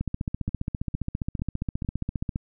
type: two click trains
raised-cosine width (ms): 5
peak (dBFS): -15 / -23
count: 36 / 4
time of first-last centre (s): 0.01-2.359 / 0.49-1.847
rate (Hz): 14.9 / 2.21
effects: none